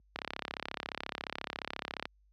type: click train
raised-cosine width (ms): 0.3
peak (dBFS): -19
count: 66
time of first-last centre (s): 0.16-2.055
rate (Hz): 34.3
effects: added 50 Hz sine -45 dBFS peak until 2.32 s + high-pass 150 Hz 12 dB/octave